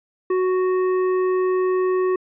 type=tone with hard clipping; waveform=sine; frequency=370 Hz; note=F#4; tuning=in tune; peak=-19 dBFS; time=0.3-2.16 s; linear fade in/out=5 ms; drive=9 dB; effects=resampled to 8000 Hz